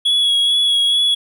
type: tone with vibrato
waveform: triangle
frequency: 3353 Hz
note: G#7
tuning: 16 cents sharp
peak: -11 dBFS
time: 0.05-1.15 s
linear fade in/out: 10 ms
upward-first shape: sine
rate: 2.3 Hz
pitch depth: 20 cents each way
effects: none